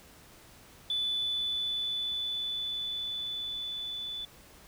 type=tone with level ramp; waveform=sine; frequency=3483 Hz; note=A7; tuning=18 cents flat; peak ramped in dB=-27 to -35 dBFS; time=0.9-4.25 s; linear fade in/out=2 ms; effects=tanh soft clip ceiling -23 dBFS + pink hiss -55 dBFS RMS until 4.67 s